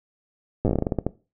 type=slowing click train; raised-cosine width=2 ms; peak=-9 dBFS; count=14; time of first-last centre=0.65-1.066 s; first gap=8 ms; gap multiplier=1.21; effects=noise-tail reverb RT60 0.3 s tail -18 dB re dry